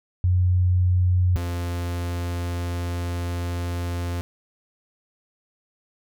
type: tone pair in turn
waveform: sine / 45% pulse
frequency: 90.5 / 87.09 Hz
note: F#2 / F2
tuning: -38 / -4 cents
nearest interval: minor second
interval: 66 cents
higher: first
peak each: -16 / -25 dBFS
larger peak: first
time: 0.24-1.36 / 1.36-4.21 s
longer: second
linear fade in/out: 0 ms
effects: none